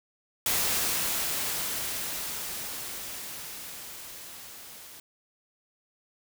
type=noise with level ramp; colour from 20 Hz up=white; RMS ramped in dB=-26 to -47 dBFS; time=0.46-5 s; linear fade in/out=2 ms; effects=none